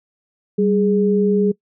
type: tone pair together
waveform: sine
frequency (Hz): 195.26 / 415.3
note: G3 / G#4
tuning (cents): -7 / 0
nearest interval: octave + minor second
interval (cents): 1307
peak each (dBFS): -16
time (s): 0.58-1.52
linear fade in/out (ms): 10
effects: noise-tail reverb RT60 0.1 s tail -22 dB re dry